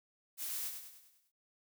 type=noise with echo; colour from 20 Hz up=blue; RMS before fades=-40 dBFS; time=0.37-0.72 s; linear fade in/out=50 ms; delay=100 ms; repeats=6; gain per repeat=-6 dB; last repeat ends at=1.32 s; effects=none